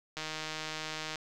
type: click train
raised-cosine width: 0.2 ms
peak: -20 dBFS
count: 155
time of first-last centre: 0.17-1.157 s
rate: 156 Hz
effects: none